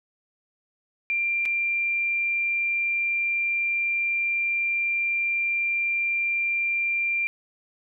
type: tone with dropouts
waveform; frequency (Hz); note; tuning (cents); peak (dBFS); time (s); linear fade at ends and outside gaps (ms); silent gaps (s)
sine; 2376; D7; +20; -22; 1.1-7.27; 0; 1.454-1.458
effects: none